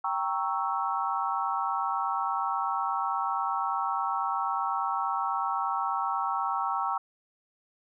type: chord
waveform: sine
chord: G diminished seventh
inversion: none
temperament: equal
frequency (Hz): 784 / 932.3 / 1108.7 / 1318.5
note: G5 / Bb5 / Db6 / Fb6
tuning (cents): 0 / 0 / 0 / 0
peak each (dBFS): -32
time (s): 0.04-6.98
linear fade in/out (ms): 5
effects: none